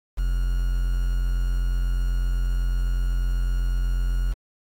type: tone with quantisation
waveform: triangle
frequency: 44.01 Hz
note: F1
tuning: 14 cents sharp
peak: -18 dBFS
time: 0.17-4.34 s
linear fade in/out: 20 ms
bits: 7
effects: AAC 64 kbps